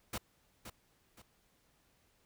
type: noise with echo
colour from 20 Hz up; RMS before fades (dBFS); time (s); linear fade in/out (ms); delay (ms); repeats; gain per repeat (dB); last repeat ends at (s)
pink; -39; 0.13-0.18; 5; 520; 2; -9; 1.22
effects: pink hiss -72 dBFS RMS until 2.25 s